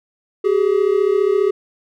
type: tone pair together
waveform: triangle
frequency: 382.7 / 417.5 Hz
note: G4 / G#4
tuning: -42 / +9 cents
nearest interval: major second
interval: 151 cents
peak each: -14 dBFS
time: 0.44-1.51 s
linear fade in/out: 10 ms
effects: none